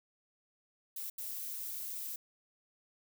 violet noise bursts at uneven times, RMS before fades -41 dBFS, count 2, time 0.96-1.1 / 1.18-2.16 s, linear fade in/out 5 ms, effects none

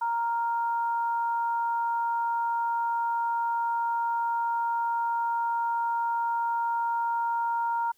sine tone pair together, 932.3 / 1396.9 Hz, A#5 / F6, 0 / 0 cents, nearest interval perfect fifth, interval 700 cents, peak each -25 / -36 dBFS, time 0.01-7.92 s, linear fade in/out 10 ms, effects white hiss -67 dBFS RMS until 7.97 s

